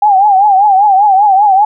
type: tone with vibrato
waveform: sine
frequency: 799 Hz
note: G5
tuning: 33 cents sharp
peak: -4 dBFS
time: 0.02-1.65 s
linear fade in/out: 5 ms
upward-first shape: triangle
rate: 5.1 Hz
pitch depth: 130 cents each way
effects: none